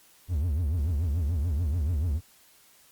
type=tone with vibrato; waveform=triangle; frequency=79.1 Hz; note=D#2; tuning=29 cents sharp; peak=-22 dBFS; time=0.28-2.21 s; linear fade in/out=50 ms; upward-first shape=triangle; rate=6.9 Hz; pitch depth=290 cents each way; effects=white hiss -58 dBFS RMS until 2.91 s + Opus 48 kbps